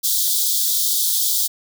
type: high-pass noise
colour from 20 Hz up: white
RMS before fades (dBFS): -19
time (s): 0.03-1.48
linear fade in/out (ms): 20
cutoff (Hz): 3300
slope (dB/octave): 96
effects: none